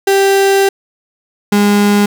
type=tone pair in turn; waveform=35% pulse; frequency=392 / 204.8 Hz; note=G4 / G#3; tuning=0 / -24 cents; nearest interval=major seventh; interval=1124 cents; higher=first; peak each=-6 dBFS; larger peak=neither; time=0.07-0.69 / 1.52-2.06 s; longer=first; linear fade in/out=5 ms; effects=none